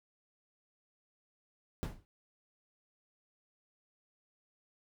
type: noise with exponential decay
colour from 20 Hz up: brown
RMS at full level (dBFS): -31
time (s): 1.83-2.05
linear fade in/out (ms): 0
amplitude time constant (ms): 47
effects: none